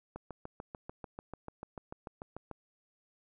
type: click train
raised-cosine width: 1 ms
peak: -28 dBFS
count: 17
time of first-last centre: 0.16-2.513 s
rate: 6.8 Hz
effects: none